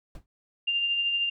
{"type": "noise with exponential decay", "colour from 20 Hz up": "brown", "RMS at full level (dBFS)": -35, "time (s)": [0.15, 0.26], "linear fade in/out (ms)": 2, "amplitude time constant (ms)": 22}
{"type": "tone with tremolo", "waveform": "sine", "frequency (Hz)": 2794, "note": "F7", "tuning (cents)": 0, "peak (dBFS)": -22, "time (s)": [0.67, 1.3], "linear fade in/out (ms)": 10, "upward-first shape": "triangle", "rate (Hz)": 13, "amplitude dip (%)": 40}
{"effects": []}